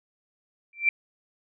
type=tone with exponential growth; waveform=sine; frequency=2349 Hz; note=D7; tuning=in tune; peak=-14 dBFS; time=0.73-0.89 s; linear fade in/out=2 ms; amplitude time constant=33 ms; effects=none